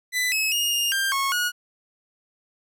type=tone with pitch steps; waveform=sawtooth; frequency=1998 / 2577 / 2849 / 2829 / 1589 / 1095 / 1451 Hz; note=B6 / E7 / F7 / F7 / G6 / C#6 / F#6; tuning=+20 / -40 / +34 / +22 / +23 / -22 / -34 cents; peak=-18 dBFS; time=0.12-1.52 s; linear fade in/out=50 ms; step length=200 ms; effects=none